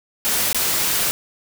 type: noise with dropouts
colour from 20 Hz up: white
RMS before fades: -20 dBFS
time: 0.25-1.11 s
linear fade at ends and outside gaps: 0 ms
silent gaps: 0.529-0.546 s
effects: none